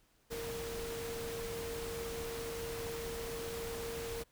sine tone in noise, 461.9 Hz, A#4, 16 cents flat, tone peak -40 dBFS, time 0.3-4.24 s, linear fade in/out 20 ms, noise pink, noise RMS -44 dBFS, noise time 0.3-4.24 s, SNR +1 dB, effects pink hiss -71 dBFS RMS until 4.31 s

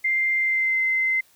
sine tone with pitch glide, 2095 to 2067 Hz, C7 to C7, +2 to -22 cents, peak -19 dBFS, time 0.04-1.21 s, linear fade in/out 10 ms, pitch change -24 cents, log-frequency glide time 0.34-0.81 s, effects white hiss -58 dBFS RMS until 1.35 s

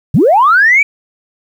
sine linear sweep, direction up, 103.1 to 2349 Hz, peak -4 dBFS, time 0.14-0.83 s, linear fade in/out 5 ms, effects tanh soft clip ceiling 0 dBFS + 7-bit

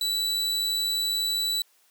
40% pulse tone, 3951 Hz, B7, in tune, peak -23 dBFS, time 0.01-1.62 s, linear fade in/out 2 ms, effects white hiss -63 dBFS RMS until 1.9 s + high-pass 400 Hz 12 dB/octave

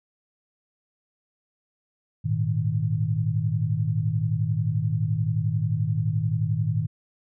sine chord, Ab suspended second, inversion none, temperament equal with one note detuned, 105.09 / 116.54 / 155.56 Hz, Ab2 / Bb2 / Eb3, +21 / 0 / 0 cents, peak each -26 dBFS, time 2.24-6.87 s, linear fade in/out 20 ms, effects none

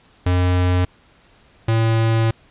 square tone pair in turn, 90.1 / 112.93 Hz, F#2 / A2, -45 / +46 cents, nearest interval major third, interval 391 cents, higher second, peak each -15 dBFS, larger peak neither, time 0.26-0.85 / 1.68-2.31 s, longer second, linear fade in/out 5 ms, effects pink hiss -53 dBFS RMS until 2.5 s + resampled to 8000 Hz

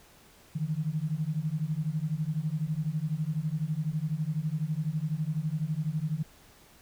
sine beating tone pair, 149.3 / 161.3 Hz, D3 / E3, +29 / -37 cents, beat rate 12 Hz, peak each -31 dBFS, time 0.55-6.23 s, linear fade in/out 10 ms, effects pink hiss -57 dBFS RMS until 6.81 s

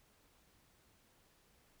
silence, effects pink hiss -70 dBFS RMS until 1.8 s

